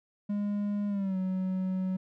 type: tone with pitch glide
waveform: triangle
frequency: 205 to 186.9 Hz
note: G#3 to F#3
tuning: -22 to +18 cents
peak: -26 dBFS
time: 0.29-1.97 s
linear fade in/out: 10 ms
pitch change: -160 cents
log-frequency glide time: 0.88-1.17 s
effects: none